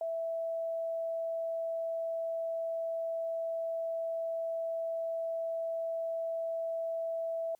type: tone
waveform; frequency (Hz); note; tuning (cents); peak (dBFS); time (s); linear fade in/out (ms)
sine; 659.3; E5; 0; -32; 0.01-7.55; 2
effects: white hiss -75 dBFS RMS until 7.59 s